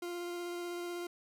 40% pulse tone with vibrato, 349.2 Hz, F4, in tune, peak -37 dBFS, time 0.02-1.07 s, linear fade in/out 5 ms, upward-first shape square, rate 16 Hz, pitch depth 8 cents each way, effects none

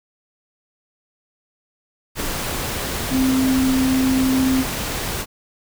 sine tone in noise, 261.6 Hz, C4, in tune, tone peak -15 dBFS, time 3.1-4.65 s, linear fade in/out 50 ms, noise pink, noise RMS -25 dBFS, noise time 2.15-5.26 s, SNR +7 dB, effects none

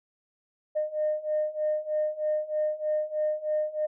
sine beating tone pair, 609 / 612.2 Hz, D#5 / D#5, -37 / -28 cents, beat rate 3.2 Hz, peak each -29 / -27 dBFS, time 0.75-3.87 s, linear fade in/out 20 ms, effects tanh soft clip ceiling -19 dBFS

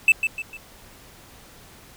triangle tone with echo, 2637 Hz, E7, in tune, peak -9 dBFS, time 0.08-0.12 s, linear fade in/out 2 ms, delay 150 ms, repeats 3, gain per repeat -8 dB, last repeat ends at 0.57 s, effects pink hiss -48 dBFS RMS until 1.96 s

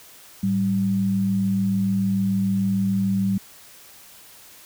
sine tone pair together, 107.1 / 193.89 Hz, A2 / G3, -46 / -19 cents, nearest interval minor seventh, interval 1027 cents, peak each -28 / -19 dBFS, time 0.43-3.38 s, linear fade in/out 5 ms, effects white hiss -47 dBFS RMS until 4.65 s

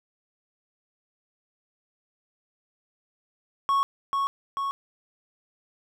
triangle tone with echo, 1105 Hz, C#6, 6 cents flat, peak -18 dBFS, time 3.69-3.83 s, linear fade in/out 0 ms, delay 440 ms, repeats 2, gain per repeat -3 dB, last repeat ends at 4.71 s, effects none

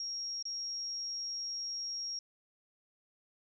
sine tone with dropouts, 5590 Hz, F8, 1 cent sharp, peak -36 dBFS, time 0-2.19 s, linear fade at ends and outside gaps 2 ms, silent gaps 0.426-0.453 s, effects none

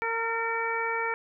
harmonic tone with a mistuned harmonic, 457.9 Hz, A#4, 31 cents flat, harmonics 1 / 2 / 3 / 4 / 5, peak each -33 / -32 / -33 / -34 / -33 dBFS, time 0.02-1.14 s, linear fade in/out 0 ms, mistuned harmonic 4, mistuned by -18 cents, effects none

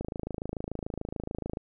click train, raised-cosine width 2 ms, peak -20 dBFS, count 43, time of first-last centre 0.01-1.571 s, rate 26.9 Hz, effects none

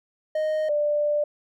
triangle / sine tone pair in turn, 620 / 591.4 Hz, D#5 / D5, -6 / +12 cents, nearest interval minor second, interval 82 cents, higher first, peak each -20 dBFS, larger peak neither, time 0.35-0.69 / 0.69-1.24 s, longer second, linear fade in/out 5 ms, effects none

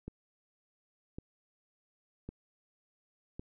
click train, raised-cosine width 3 ms, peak -28 dBFS, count 4, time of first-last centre 0.08-3.395 s, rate 0.905 Hz, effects none

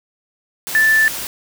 sine tone in noise, 1760 Hz, A6, in tune, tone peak -10 dBFS, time 0.75-1.08 s, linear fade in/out 0 ms, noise white, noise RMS -26 dBFS, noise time 0.67-1.27 s, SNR +13 dB, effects none

